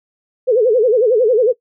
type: tone with vibrato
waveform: sine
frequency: 466.2 Hz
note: A#4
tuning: in tune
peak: -9 dBFS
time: 0.47-1.53 s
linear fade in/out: 20 ms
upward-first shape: sine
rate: 11 Hz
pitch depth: 190 cents each way
effects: noise-tail reverb RT60 0.1 s tail -20 dB re dry